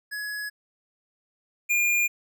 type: tone pair in turn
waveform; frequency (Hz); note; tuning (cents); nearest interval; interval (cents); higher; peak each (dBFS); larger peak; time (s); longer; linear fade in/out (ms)
square; 1685 / 2413; G#6 / D7; +25 / +46; tritone; 621; second; -31 / -21; second; 0.11-0.5 / 1.69-2.08; neither; 20
effects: none